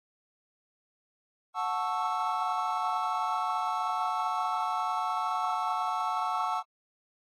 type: chord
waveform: triangle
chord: F# minor seventh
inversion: none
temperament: equal with one note detuned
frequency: 732.3 / 880 / 1108.7 / 1318.5 Hz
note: F#5 / A5 / C#6 / E6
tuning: -18 / 0 / 0 / 0 cents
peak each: -32 dBFS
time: 1.54-6.63 s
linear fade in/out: 50 ms
effects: AAC 32 kbps